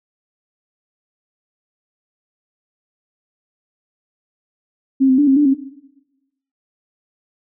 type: tone with pitch steps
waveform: sine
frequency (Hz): 267.5 / 260 / 291 / 268.4 / 293.9 / 269.7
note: C4 / C4 / D4 / C4 / D4 / C#4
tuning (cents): +38 / -11 / -16 / +44 / +1 / -47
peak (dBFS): -9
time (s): 5-5.546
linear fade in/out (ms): 20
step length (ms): 91
effects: noise-tail reverb RT60 1.0 s tail -17 dB re dry